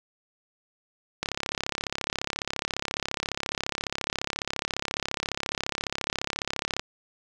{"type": "click train", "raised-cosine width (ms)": 0.2, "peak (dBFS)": -10, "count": 193, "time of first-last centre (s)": [1.23, 6.795], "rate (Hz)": 34.5, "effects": []}